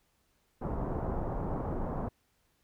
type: low-pass noise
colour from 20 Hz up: pink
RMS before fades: -34 dBFS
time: 0.61-2.09 s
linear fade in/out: 10 ms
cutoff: 990 Hz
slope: 24 dB/octave
effects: pink hiss -73 dBFS RMS until 2.63 s